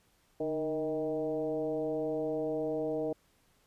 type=tone with frequency modulation; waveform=sine; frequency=468.4 Hz; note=A#4; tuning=8 cents sharp; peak=-30 dBFS; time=0.4-3.13 s; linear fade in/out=5 ms; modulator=161 Hz; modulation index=1.2; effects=pink hiss -69 dBFS RMS until 3.66 s + resampled to 32000 Hz